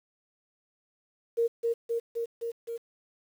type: tone with echo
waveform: sine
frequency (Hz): 464.8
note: A#4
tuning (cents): -5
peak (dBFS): -22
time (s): 1.37-1.48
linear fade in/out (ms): 20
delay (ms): 260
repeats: 5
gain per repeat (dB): -2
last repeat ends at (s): 2.78
effects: 9-bit